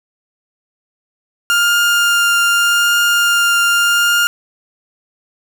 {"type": "tone with vibrato", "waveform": "30% pulse", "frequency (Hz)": 1404, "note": "F6", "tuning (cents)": 9, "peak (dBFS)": -8, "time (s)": [1.5, 4.27], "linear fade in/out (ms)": 0, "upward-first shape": "triangle", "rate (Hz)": 0.83, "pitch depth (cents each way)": 9, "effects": []}